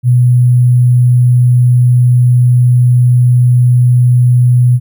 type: tone with sample-and-hold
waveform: sine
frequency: 123.5 Hz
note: B2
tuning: in tune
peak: -4 dBFS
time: 0.03-4.8 s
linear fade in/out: 50 ms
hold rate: 11025 Hz
effects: none